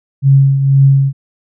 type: tone with tremolo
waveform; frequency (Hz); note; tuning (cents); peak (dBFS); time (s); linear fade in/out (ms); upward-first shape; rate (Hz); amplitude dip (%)
sine; 137; C#3; -20; -3; 0.22-1.13; 50; triangle; 2; 60
effects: none